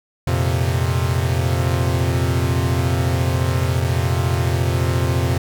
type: chord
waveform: 45% pulse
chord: F suspended fourth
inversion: none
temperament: equal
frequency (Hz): 87.31 / 116.54 / 130.81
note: F2 / Bb2 / C3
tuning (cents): 0 / 0 / 0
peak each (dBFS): -20 / -22 / -21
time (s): 0.27-5.38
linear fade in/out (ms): 5
effects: none